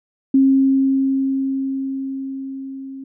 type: tone with level ramp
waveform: sine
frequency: 268.9 Hz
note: C4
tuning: 47 cents sharp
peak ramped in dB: -9 to -30 dBFS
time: 0.34-3.04 s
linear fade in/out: 5 ms
effects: none